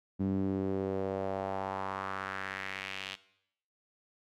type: tone with band-pass filter sweep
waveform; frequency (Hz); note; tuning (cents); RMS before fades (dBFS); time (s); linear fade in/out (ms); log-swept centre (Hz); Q
sawtooth; 96.4; G2; -28; -35; 0.19-3.16; 20; 230 to 3100; 2.4
effects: noise-tail reverb RT60 0.7 s tail -17 dB re dry